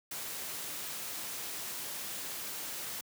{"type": "noise", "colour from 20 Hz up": "white", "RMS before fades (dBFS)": -40, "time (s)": [0.11, 3.01], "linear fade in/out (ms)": 5, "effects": ["high-pass 100 Hz 12 dB/octave"]}